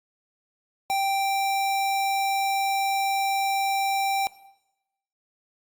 square tone, 784 Hz, G5, in tune, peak -23 dBFS, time 0.9-4.27 s, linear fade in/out 0 ms, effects noise-tail reverb RT60 0.9 s tail -18 dB re dry + Opus 48 kbps

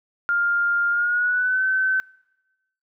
sine tone with pitch glide, 1403 to 1530 Hz, F6 to G6, +8 to -42 cents, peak -18 dBFS, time 0.29-2 s, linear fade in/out 0 ms, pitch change +150 cents, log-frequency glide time 0.9-1.64 s, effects noise-tail reverb RT60 1.0 s tail -25 dB re dry

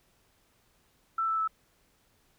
sine tone with pitch steps, 1330 / 1319.3 / 1308.7 Hz, E6 / E6 / E6, +15 / +1 / -13 cents, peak -26 dBFS, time 1.18-1.477 s, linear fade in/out 5 ms, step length 99 ms, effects pink hiss -68 dBFS RMS until 2.38 s

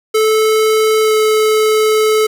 square tone with pitch glide, 435.7 to 432.7 Hz, A4 to A4, -17 to -29 cents, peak -10 dBFS, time 0.14-2.27 s, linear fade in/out 10 ms, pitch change -12 cents, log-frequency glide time 1.02-1.13 s, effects 7-bit

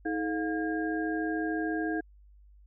sine tone cluster, 318 / 431.7 / 711 / 1620 Hz, D#4 / A4 / F5 / G#6, +38 / -33 / +31 / -43 cents, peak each -30 / -37 / -37 / -36 dBFS, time 0.05-2.01 s, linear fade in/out 10 ms, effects added 50 Hz sine -53 dBFS peak until 2.66 s

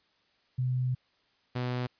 sine / sawtooth tone pair in turn, 126.9 / 124.29 Hz, B2 / B2, +47 / +11 cents, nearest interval unison, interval 36 cents, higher first, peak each -26 dBFS, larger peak neither, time 0.58-0.95 / 1.55-1.87 s, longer first, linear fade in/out 10 ms, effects white hiss -69 dBFS RMS until 1.99 s + resampled to 11025 Hz

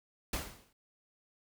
pink noise with exponential decay, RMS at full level -33 dBFS, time 0.33-0.73 s, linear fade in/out 5 ms, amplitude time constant 85 ms, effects none

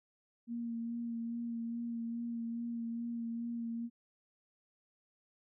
sine tone with vibrato, 233.1 Hz, A#3, in tune, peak -36 dBFS, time 0.47-3.9 s, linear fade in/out 50 ms, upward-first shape sine, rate 2.4 Hz, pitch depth 20 cents each way, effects none

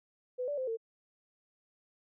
sine tone with pitch steps, 501 / 580 / 518 / 452.2 Hz, B4 / D5 / C5 / A4, +25 / -22 / -17 / +47 cents, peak -32 dBFS, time 0.38-0.772 s, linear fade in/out 20 ms, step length 98 ms, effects none

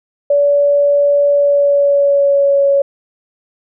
sine tone with pitch glide, 573 to 558.3 Hz, D5 to C#5, -43 to +12 cents, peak -8 dBFS, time 0.3-2.82 s, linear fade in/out 5 ms, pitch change -45 cents, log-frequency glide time 1.3-2.68 s, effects none

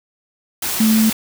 sine tone in noise, 220 Hz, A3, in tune, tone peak -11 dBFS, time 0.8-1.1 s, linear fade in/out 5 ms, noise white, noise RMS -22 dBFS, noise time 0.62-1.13 s, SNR +8 dB, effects none

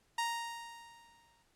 sawtooth tone with exponential decay, 932.3 Hz, A#5, in tune, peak -27 dBFS, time 0.18-1.43 s, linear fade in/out 5 ms, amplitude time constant 270 ms, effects pink hiss -72 dBFS RMS until 1.55 s + low-pass 11000 Hz 12 dB/octave

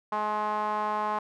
sawtooth tone with band-pass filter, 211.6 Hz, G#3, 33 cents sharp, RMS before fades -29 dBFS, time 0.12-1.19 s, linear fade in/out 5 ms, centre 970 Hz, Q 5.1, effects none

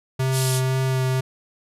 square tone with vibrato, 130.81 Hz, C3, in tune, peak -20 dBFS, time 0.19-1.21 s, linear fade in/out 10 ms, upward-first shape sine, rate 2 Hz, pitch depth 12 cents each way
white band-pass noise, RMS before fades -29 dBFS, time 0.31-0.62 s, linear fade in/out 50 ms, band 2800 to 12000 Hz, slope 48 dB/octave
effects resampled to 32000 Hz

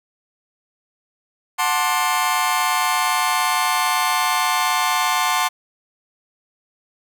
sawtooth chord, D dominant seventh, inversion first, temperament just, 734.2 / 881 / 1057.2 / 1174.7 Hz, F#5 / A5 / C6 / D6, -14 / +2 / +18 / 0 cents, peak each -20 / -19 / -17 / -22 dBFS, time 1.58-5.49 s, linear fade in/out 20 ms, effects none

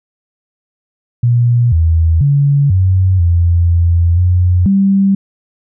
sine tone with pitch steps, 120 / 81.7 / 141.8 / 93.6 / 85.7 / 85.2 / 90 / 195.7 Hz, B2 / E2 / C#3 / F#2 / F2 / F2 / F#2 / G3, -49 / -15 / +40 / +20 / -32 / -42 / -47 / -3 cents, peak -7 dBFS, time 1.23-5.15 s, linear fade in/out 5 ms, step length 490 ms, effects none

